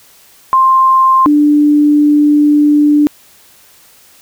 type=tone pair in turn; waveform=sine; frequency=1052 / 295.2 Hz; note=C6 / D4; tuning=+9 / +9 cents; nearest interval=octave + minor seventh; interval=2200 cents; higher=first; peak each=-5 dBFS; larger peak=neither; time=0.53-1.26 / 1.26-3.07 s; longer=second; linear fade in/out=0 ms; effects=white hiss -44 dBFS RMS until 4.21 s